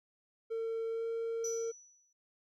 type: tone with pitch glide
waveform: triangle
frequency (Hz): 453 to 457.5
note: A#4 to A#4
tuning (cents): -50 to -32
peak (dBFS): -31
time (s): 0.5-1.72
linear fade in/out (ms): 20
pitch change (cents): +18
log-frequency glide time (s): 0.89-1.06
type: tone with exponential decay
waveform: sine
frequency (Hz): 5920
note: F#8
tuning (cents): 0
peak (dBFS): -34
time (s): 1.44-2.13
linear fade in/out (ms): 5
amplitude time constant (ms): 150
effects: tanh soft clip ceiling -28 dBFS